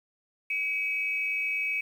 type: tone pair together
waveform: sine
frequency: 2274 / 2561 Hz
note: C#7 / D#7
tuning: +44 / +49 cents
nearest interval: major second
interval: 205 cents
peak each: -29 / -30 dBFS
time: 0.5-1.81 s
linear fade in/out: 5 ms
effects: 9-bit